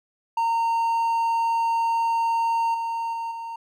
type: tone with level steps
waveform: triangle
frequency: 919 Hz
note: A#5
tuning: 25 cents flat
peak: -18 / -23 / -25 / -29 dBFS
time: 0.37-3.56 s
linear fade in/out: 5 ms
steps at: 2.74 / 3.13 / 3.31 s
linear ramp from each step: 5 ms
effects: none